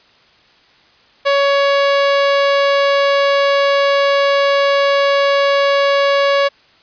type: tone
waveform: sawtooth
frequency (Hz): 560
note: C#5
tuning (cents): +18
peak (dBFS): -7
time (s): 1.25-6.49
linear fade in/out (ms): 20
effects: white hiss -50 dBFS RMS until 6.82 s + resampled to 11025 Hz